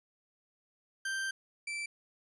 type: tone pair in turn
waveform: 40% pulse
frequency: 1568 / 2333 Hz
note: G6 / D7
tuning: 0 / -12 cents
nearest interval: perfect fifth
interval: 688 cents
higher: second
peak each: -32 / -35 dBFS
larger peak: first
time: 1.05-1.31 / 1.67-1.86 s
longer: first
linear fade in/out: 5 ms
effects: resampled to 24000 Hz